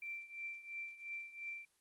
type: tone with tremolo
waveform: sine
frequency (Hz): 2349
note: D7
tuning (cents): 0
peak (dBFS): -40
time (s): 0.02-1.65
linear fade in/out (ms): 2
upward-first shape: triangle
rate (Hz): 2.9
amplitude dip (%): 85
effects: white hiss -75 dBFS RMS until 1.8 s + Opus 24 kbps